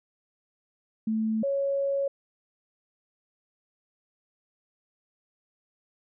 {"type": "tone pair in turn", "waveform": "sine", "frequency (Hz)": [220, 554.4], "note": ["A3", "C#5"], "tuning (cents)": [0, 0], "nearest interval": "octave + major third", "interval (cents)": 1600, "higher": "second", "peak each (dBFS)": -24, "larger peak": "neither", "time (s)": [[1.07, 1.43], [1.43, 2.08]], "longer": "second", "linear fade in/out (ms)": 5, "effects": []}